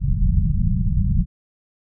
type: low-pass noise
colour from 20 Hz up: pink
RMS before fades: -18 dBFS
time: 0-1.26 s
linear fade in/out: 50 ms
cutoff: 200 Hz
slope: 96 dB/octave
effects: none